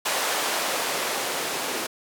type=noise with band-pass filter sweep; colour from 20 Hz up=blue; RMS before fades=-27 dBFS; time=0.05-1.87 s; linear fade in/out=10 ms; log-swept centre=640 to 370 Hz; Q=0.93; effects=none